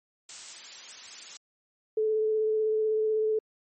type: noise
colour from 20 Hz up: blue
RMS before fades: -38 dBFS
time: 0.29-1.37 s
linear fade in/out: 2 ms
type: tone with vibrato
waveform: sine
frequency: 434.3 Hz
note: A4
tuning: 23 cents flat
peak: -23 dBFS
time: 1.97-3.39 s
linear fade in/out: 5 ms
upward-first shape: sine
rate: 16 Hz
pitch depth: 14 cents each way
effects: MP3 32 kbps